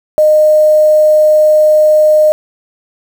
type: tone with quantisation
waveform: sine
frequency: 613 Hz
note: D#5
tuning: 26 cents flat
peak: -4 dBFS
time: 0.18-2.32 s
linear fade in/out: 0 ms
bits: 5
effects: none